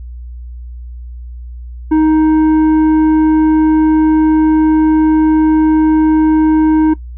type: tone with tanh clipping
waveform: sine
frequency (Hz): 312.4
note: D#4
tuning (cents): +7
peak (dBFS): -8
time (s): 1.91-6.94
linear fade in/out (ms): 10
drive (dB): 8
effects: noise-tail reverb RT60 0.1 s tail -20 dB re dry + added 60 Hz sine -25 dBFS peak until 7.17 s